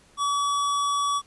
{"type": "tone", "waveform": "square", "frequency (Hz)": 1140, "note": "C#6", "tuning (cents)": 48, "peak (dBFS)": -23, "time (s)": [0.17, 1.22], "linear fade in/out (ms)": 50, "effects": ["pink hiss -57 dBFS RMS until 1.26 s", "resampled to 24000 Hz"]}